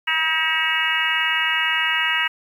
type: harmonic tone with a mistuned harmonic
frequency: 319.2 Hz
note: D#4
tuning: 44 cents sharp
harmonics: 3 / 4 / 5 / 6 / 7 / 8 / 9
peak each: -29 / -29 / -26 / -23 / -26 / -27 / -24 dBFS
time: 0.07-2.28 s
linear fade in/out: 10 ms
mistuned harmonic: 8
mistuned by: +43 cents
effects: 8-bit